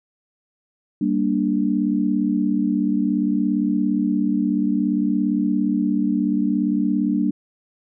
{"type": "chord", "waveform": "sine", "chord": "G minor", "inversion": "none", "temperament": "equal", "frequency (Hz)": [196, 233.1, 293.7], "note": ["G3", "Bb3", "D4"], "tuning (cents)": [0, 0, 0], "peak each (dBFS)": [-22, -22, -21], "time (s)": [1.01, 7.31], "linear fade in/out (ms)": 5, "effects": []}